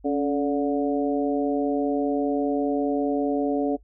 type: harmonic tone with a mistuned harmonic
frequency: 145 Hz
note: D3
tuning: 22 cents flat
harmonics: 2 / 3 / 4 / 5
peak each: -23 / -27 / -29 / -31 dBFS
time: 0.04-3.77 s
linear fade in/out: 20 ms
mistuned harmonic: 2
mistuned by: -60 cents
effects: noise-tail reverb RT60 0.1 s tail -21 dB re dry + added 50 Hz sine -50 dBFS peak until 3.83 s